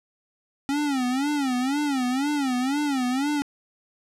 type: tone with vibrato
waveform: square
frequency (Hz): 270.9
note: C#4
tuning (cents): -40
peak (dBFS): -23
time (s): 0.69-3.42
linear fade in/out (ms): 0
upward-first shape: sine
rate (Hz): 2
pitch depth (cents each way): 160
effects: low-pass 10000 Hz 12 dB/octave